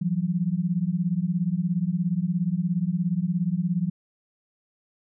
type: beating tone pair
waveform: sine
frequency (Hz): 167.4 / 184.4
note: E3 / F#3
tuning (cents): +27 / -6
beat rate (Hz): 17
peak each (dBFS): -25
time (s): 0.01-3.9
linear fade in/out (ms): 10
effects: none